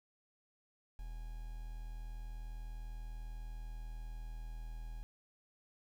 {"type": "tone with quantisation", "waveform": "triangle", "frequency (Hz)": 40.06, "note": "E1", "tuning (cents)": -49, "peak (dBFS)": -40, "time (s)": [0.99, 5.03], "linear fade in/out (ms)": 0, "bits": 10, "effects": []}